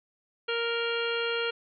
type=harmonic tone; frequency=466.2 Hz; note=A#4; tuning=in tune; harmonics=1 / 2 / 3 / 4 / 5 / 6 / 7 / 9; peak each=-30 / -42 / -33 / -42 / -38 / -35 / -38 / -43 dBFS; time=0.48-1.51 s; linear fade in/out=10 ms; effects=none